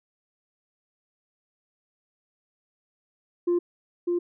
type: tone with echo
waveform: sine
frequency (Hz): 349.2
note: F4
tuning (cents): 0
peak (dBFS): -18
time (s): 3.47-3.59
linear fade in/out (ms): 10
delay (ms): 600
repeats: 1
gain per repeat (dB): -3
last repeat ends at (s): 4.19
effects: tanh soft clip ceiling -18 dBFS